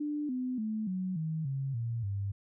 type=tone with pitch steps; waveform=sine; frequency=296.4 / 253.6 / 217 / 185.64 / 158.84 / 135.9 / 116.28 / 99.48 Hz; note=D4 / B3 / A3 / F#3 / D#3 / C#3 / A#2 / G2; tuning=+16 / +46 / -24 / +6 / +36 / -34 / -4 / +26 cents; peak=-31 dBFS; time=0-2.32 s; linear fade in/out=10 ms; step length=290 ms; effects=none